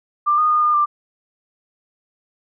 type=tone with pitch steps; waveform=sine; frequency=1187 / 1230 / 1222 / 1213 / 1185 Hz; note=D6 / D#6 / D#6 / D#6 / D6; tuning=+18 / -20 / -32 / -44 / +15 cents; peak=-13 dBFS; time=0.26-0.86 s; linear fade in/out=20 ms; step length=120 ms; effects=none